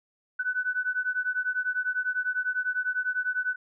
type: beating tone pair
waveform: sine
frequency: 1492 / 1502 Hz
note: F#6 / F#6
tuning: +14 / +26 cents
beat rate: 10 Hz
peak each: -29 dBFS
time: 0.39-3.56 s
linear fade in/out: 10 ms
effects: none